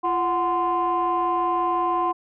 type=tone cluster; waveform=sine; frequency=344.2 / 736 / 1038 Hz; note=F4 / F#5 / C6; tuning=-25 / -9 / -14 cents; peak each=-26 / -24 / -21 dBFS; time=0.03-2.13 s; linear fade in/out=20 ms; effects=tanh soft clip ceiling -14 dBFS